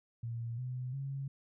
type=tone with pitch steps; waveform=sine; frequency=116.54 / 126.36 / 137 Hz; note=A#2 / B2 / C#3; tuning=0 / +40 / -20 cents; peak=-36 dBFS; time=0.23-1.28 s; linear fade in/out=5 ms; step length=350 ms; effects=none